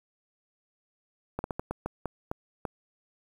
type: slowing click train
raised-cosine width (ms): 1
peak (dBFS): -17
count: 9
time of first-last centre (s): 1.39-2.652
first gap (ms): 51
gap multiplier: 1.31
effects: 8-bit